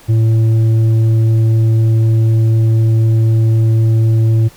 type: tone with tanh clipping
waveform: sine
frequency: 112 Hz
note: A2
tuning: 31 cents sharp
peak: -9 dBFS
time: 0.08-4.49 s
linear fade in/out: 20 ms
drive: 6 dB
effects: pink hiss -42 dBFS RMS until 4.56 s